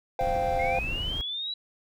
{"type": "chord", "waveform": "triangle", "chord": "C suspended fourth", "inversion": "none", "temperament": "equal with one note detuned", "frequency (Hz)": [519.9, 698.5, 784], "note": ["C5", "F5", "G5"], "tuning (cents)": [-11, 0, 0], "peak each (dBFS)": -27, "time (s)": [0.19, 0.79], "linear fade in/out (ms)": 2}
{"type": "noise", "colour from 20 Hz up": "brown", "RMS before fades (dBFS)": -34, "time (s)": [0.21, 1.21], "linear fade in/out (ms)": 0}
{"type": "linear sweep", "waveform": "sine", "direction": "up", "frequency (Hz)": [2090, 3951], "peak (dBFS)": -30, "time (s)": [0.59, 1.54], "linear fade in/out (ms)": 5}
{"effects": []}